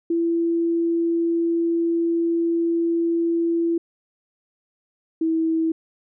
sine tone pair in turn, 335.8 / 324.2 Hz, E4 / E4, +32 / -29 cents, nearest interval minor second, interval 61 cents, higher first, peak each -18 dBFS, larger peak neither, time 0.1-3.78 / 5.21-5.72 s, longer first, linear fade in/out 5 ms, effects none

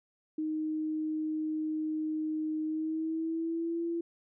sine tone with pitch glide, 311.1 to 337.3 Hz, D#4 to E4, 0 to +40 cents, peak -30 dBFS, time 0.38-4.01 s, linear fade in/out 5 ms, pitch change +140 cents, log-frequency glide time 2.64-3.83 s, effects none

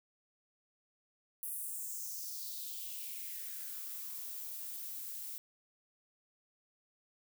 violet noise with high-pass filter sweep, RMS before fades -43 dBFS, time 1.43-5.38 s, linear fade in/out 0 ms, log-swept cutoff 11000 to 310 Hz, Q 3.2, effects none

